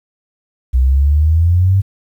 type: exponential sweep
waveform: sine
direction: up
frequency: 61.74 to 99.3 Hz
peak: -8 dBFS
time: 0.73-1.82 s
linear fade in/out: 20 ms
effects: 8-bit